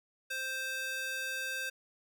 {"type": "tone with high-pass filter", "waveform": "square", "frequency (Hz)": 523.3, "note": "C5", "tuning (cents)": 0, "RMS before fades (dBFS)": -37, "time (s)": [0.3, 1.7], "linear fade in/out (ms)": 10, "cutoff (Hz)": 1600, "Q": 1.4, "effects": []}